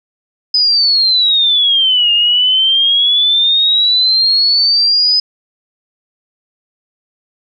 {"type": "exponential two-way sweep", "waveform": "sine", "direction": "down then up", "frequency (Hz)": [5040, 2819, 5040], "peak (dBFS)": -8, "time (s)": [0.54, 5.2], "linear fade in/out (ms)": 5, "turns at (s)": 2.12, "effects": []}